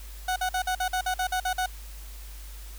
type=tone bursts; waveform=30% pulse; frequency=740 Hz; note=F#5; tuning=in tune; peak=-22 dBFS; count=11; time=0.28-1.661 s; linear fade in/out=5 ms; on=81 ms; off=49 ms; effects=added 50 Hz sine -39 dBFS peak until 2.78 s + white hiss -49 dBFS RMS until 2.78 s